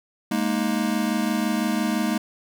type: chord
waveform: square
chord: Ab suspended second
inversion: none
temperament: just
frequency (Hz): 207.7 / 233.6 / 311.5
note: Ab3 / Bb3 / Eb4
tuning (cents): 0 / +4 / +2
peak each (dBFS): -26 / -26 / -28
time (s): 0.31-2.18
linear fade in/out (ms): 5
effects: none